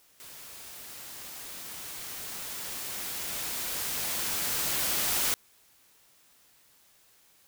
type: noise with level ramp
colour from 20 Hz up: white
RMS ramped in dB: -47 to -27 dBFS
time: 0.2-5.34 s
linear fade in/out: 0 ms
effects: white hiss -62 dBFS RMS until 7.47 s